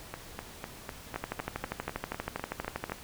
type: two click trains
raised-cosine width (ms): 0.5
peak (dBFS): -17 / -21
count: 23 / 12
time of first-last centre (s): 1.16-2.92 / 0.14-2.897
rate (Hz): 12.5 / 3.99
effects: pink hiss -48 dBFS RMS until 3.03 s